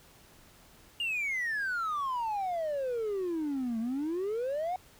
triangle exponential two-way sweep, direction down then up, 2864 to 220.1 to 754 Hz, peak -27 dBFS, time 1-4.76 s, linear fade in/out 2 ms, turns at 3.79 s, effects tanh soft clip ceiling -25 dBFS + pink hiss -58 dBFS RMS until 4.99 s

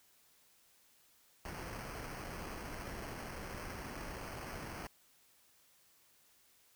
pink noise with sample-and-hold, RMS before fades -45 dBFS, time 1.45-4.87 s, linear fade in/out 2 ms, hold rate 3675 Hz, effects white hiss -68 dBFS RMS until 6.75 s

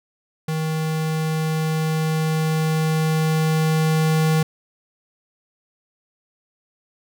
square tone with level ramp, 157.9 Hz, D#3, 26 cents sharp, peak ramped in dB -22 to -16 dBFS, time 0.48-4.43 s, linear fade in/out 5 ms, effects none

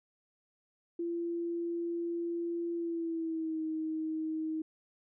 sine tone with pitch glide, 340.6 to 316 Hz, F4 to D#4, -43 to +27 cents, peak -32 dBFS, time 0.99-4.62 s, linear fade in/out 5 ms, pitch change -130 cents, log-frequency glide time 2.74-3.62 s, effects none

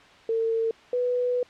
sine tone pair in turn, 452.3 / 493.7 Hz, A4 / B4, +48 / -1 cents, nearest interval major second, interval 151 cents, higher second, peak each -22 dBFS, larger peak neither, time 0.29-0.71 / 0.93-1.43 s, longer second, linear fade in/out 2 ms, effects white hiss -51 dBFS RMS until 1.49 s + low-pass 3000 Hz 12 dB/octave

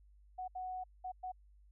sine tone bursts at uneven times, 740 Hz, F#5, in tune, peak -39 dBFS, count 4, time 0.38-0.48 / 0.55-0.84 / 1.04-1.12 / 1.23-1.32 s, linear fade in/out 10 ms, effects added 50 Hz sine -60 dBFS peak until 1.71 s

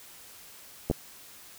clicks, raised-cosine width 2 ms, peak -13 dBFS, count 2, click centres 0.9 / 0.912 s, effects white hiss -50 dBFS RMS until 1.58 s

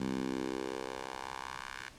10% pulse tone with high-pass filter sweep, 65.41 Hz, C2, in tune, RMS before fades -39 dBFS, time 0-1.89 s, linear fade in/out 5 ms, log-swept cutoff 190 to 1600 Hz, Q 2, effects pink hiss -55 dBFS RMS until 1.98 s + low-pass 8000 Hz 12 dB/octave

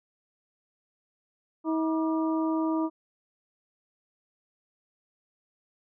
harmonic tone with a mistuned harmonic, 320 Hz, D#4, 49 cents sharp, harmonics 1 / 2 / 3 / 4, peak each -25 / -35 / -35 / -38 dBFS, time 1.64-2.9 s, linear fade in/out 50 ms, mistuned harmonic 4, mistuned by -120 cents, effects none

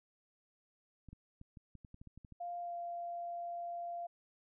clicks, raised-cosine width 5 ms, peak -40 dBFS, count 12, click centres 1.087 / 1.13 / 1.414 / 1.572 / 1.753 / 1.848 / 1.944 / 2.015 / 2.073 / 2.176 / 2.248 / 2.323 s
sine tone with pitch glide, 698.5 to 691.7 Hz, F5 to F5, 0 to -17 cents, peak -39 dBFS, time 2.4-4.07 s, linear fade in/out 10 ms, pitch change -17 cents, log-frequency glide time 2.61-2.74 s
effects none

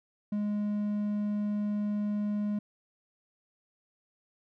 triangle tone, 207.7 Hz, G#3, in tune, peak -26 dBFS, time 0.32-2.59 s, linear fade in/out 5 ms, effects none

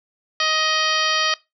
harmonic tone with a mistuned harmonic, 627 Hz, D#5, 13 cents sharp, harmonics 1 / 2 / 3 / 4 / 5 / 6 / 7 / 8 / 9, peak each -30 / -23 / -25 / -28 / -24 / -30 / -28 / -26 / -31 dBFS, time 0.4-1.34 s, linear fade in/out 2 ms, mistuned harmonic 8, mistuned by -64 cents, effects noise-tail reverb RT60 0.2 s tail -20 dB re dry

